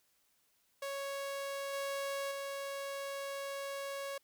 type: tone with level steps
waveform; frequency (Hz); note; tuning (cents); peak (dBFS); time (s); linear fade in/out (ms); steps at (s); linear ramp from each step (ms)
sawtooth; 554.4; C#5; 0; -34 / -32 / -35; 0.82-4.18; 5; 1.73 / 2.31; 5
effects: white hiss -74 dBFS RMS until 4.23 s